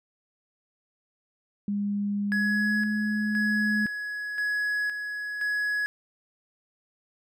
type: tone with pitch glide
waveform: sine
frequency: 203.3 to 212.1 Hz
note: G#3 to G#3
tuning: -37 to +37 cents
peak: -25 dBFS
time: 1.68-3.86 s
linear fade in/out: 2 ms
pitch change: +74 cents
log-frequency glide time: 2.33-2.77 s
type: tone with tremolo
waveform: triangle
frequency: 1680 Hz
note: G#6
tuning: 19 cents sharp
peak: -23 dBFS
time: 2.32-5.86 s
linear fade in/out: 0 ms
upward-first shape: square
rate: 0.97 Hz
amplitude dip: 50%
effects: none